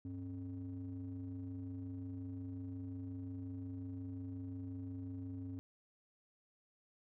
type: ring-modulated tone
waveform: triangle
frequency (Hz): 85.6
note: F2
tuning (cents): -34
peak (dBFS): -37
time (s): 0.05-5.59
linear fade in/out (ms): 0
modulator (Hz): 184
effects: none